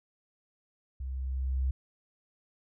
sine tone with level ramp, 65.41 Hz, C2, in tune, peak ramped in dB -34 to -25 dBFS, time 1-1.71 s, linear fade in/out 5 ms, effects none

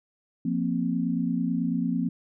sine chord, F suspended fourth, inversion none, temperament just, 174.61 / 232.8 / 261.9 Hz, F3 / Bb3 / C4, 0 / -2 / +2 cents, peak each -28 dBFS, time 0.45-2.09 s, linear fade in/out 5 ms, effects none

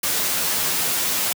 white noise with comb filter, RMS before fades -22 dBFS, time 0.03-1.33 s, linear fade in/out 5 ms, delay 11 ms, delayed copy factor +0.55, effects high-pass 100 Hz 12 dB/octave

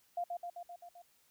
sine tone with echo, 698.5 Hz, F5, in tune, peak -33 dBFS, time 0.17-0.24 s, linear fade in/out 5 ms, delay 130 ms, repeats 6, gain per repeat -3 dB, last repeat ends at 1.02 s, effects white hiss -70 dBFS RMS until 1.3 s

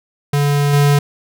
square tone with level steps, 143.8 Hz, D3, 36 cents flat, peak -13 / -10 dBFS, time 0.33-0.99 s, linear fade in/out 5 ms, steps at 0.73 s, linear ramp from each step 5 ms, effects none

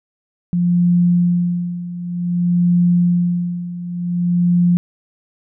sine tone with tremolo, 175.3 Hz, F3, 7 cents sharp, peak -10 dBFS, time 0.53-4.77 s, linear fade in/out 0 ms, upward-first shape sine, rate 0.54 Hz, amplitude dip 80%, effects none

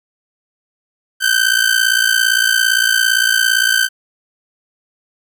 sawtooth ring-modulated tone, 1544 Hz, G6, 27 cents flat, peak -5 dBFS, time 1.2-3.89 s, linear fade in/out 50 ms, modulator 28.8 Hz, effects none

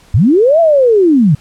sine linear two-way sweep, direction up then down, 77.78 to 682 to 132.3 Hz, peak -5 dBFS, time 0.14-1.35 s, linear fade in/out 5 ms, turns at 0.6 s, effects pink hiss -45 dBFS RMS until 1.4 s + low-pass 10000 Hz 12 dB/octave

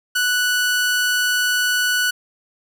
sawtooth tone, 1480 Hz, F#6, in tune, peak -13 dBFS, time 0.15-2.11 s, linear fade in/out 10 ms, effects none

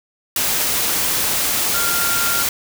sine tone in noise, 1394 Hz, F6, 4 cents flat, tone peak -22 dBFS, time 1.74-2.43 s, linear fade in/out 2 ms, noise white, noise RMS -19 dBFS, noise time 0.36-2.49 s, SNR -6 dB, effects none

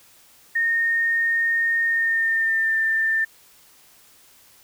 sine tone with pitch glide, 1840 to 1788.7 Hz, A#6 to A6, -23 to +28 cents, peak -18 dBFS, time 0.55-3.25 s, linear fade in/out 10 ms, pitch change -49 cents, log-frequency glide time 1.86-2.76 s, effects white hiss -53 dBFS RMS until 4.63 s

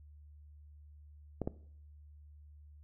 clicks, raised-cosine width 2 ms, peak -21 dBFS, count 2, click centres 1.417 / 1.475 s, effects noise-tail reverb RT60 0.6 s tail -18 dB re dry + added 74 Hz sine -53 dBFS peak until 2.83 s

